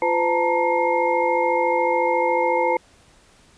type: tone cluster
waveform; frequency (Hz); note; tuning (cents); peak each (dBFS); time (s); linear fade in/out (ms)
sine; 347.7 / 508 / 883 / 937 / 2133; F4 / B4 / A5 / A#5 / C7; -8 / +49 / +6 / +9 / +33; -26 / -21 / -22 / -25 / -27; 0.02-2.77; 2
effects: pink hiss -54 dBFS RMS until 3.57 s + resampled to 22050 Hz